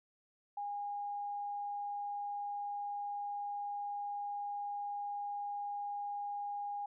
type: tone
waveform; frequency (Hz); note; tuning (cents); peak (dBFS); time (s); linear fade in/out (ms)
sine; 816; G#5; -31; -37; 0.57-6.86; 5
effects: none